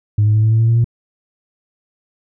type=tone with pitch steps; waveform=sine; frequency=104.8 / 106.51 / 108.25 / 110.01 / 111.8 / 113.63 / 115.48 / 117.36 Hz; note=G#2 / G#2 / A2 / A2 / A2 / A#2 / A#2 / A#2; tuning=+16 / +44 / -28 / 0 / +28 / -44 / -16 / +12 cents; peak=-8 dBFS; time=0.18-0.844 s; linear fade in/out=5 ms; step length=83 ms; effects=tanh soft clip ceiling -7 dBFS